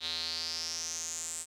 square tone with band-pass filter sweep, 82.41 Hz, E2, in tune, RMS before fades -37 dBFS, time 0-1.46 s, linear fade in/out 50 ms, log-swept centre 3800 to 8100 Hz, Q 6.9, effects none

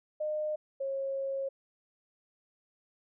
sine tone pair in turn, 610 / 543.3 Hz, D#5 / C#5, -34 / -35 cents, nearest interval major second, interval 201 cents, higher first, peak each -30 / -31 dBFS, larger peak first, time 0.2-0.56 / 0.8-1.49 s, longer second, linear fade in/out 10 ms, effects none

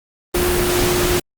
sine tone in noise, 355.9 Hz, F4, 33 cents sharp, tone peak -18 dBFS, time 0.34-1.2 s, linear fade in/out 10 ms, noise pink, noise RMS -19 dBFS, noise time 0.34-1.2 s, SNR -2 dB, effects Opus 32 kbps

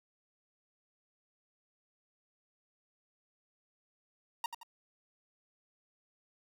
45% pulse tone with echo, 932.3 Hz, A#5, in tune, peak -32 dBFS, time 4.44-4.46 s, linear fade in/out 2 ms, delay 86 ms, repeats 2, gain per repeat -8 dB, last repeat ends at 4.632 s, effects none

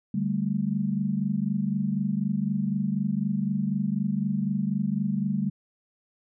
sine chord, D suspended fourth, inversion none, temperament equal, 146.83 / 196 / 220 Hz, D3 / G3 / A3, 0 / 0 / 0 cents, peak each -31 / -26 / -29 dBFS, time 0.14-5.5 s, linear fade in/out 5 ms, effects none

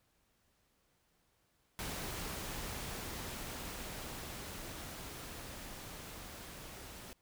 pink noise with level ramp, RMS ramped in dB -41 to -50 dBFS, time 1.79-7.13 s, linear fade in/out 0 ms, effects pink hiss -75 dBFS RMS until 7.21 s

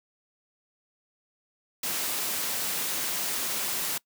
white noise, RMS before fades -30 dBFS, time 1.83-3.98 s, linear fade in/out 5 ms, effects noise-tail reverb RT60 0.1 s tail -23 dB re dry + high-pass 150 Hz 12 dB/octave

